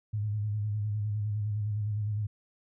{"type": "tone with vibrato", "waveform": "sine", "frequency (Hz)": 105.1, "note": "G#2", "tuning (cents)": 21, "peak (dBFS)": -28, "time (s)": [0.13, 2.27], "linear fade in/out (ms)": 10, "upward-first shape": "square", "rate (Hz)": 9.8, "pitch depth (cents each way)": 38, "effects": []}